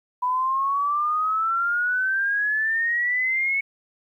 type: exponential sweep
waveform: sine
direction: up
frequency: 987.8 to 2217 Hz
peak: -20 dBFS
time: 0.22-3.61 s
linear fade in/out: 10 ms
effects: 10-bit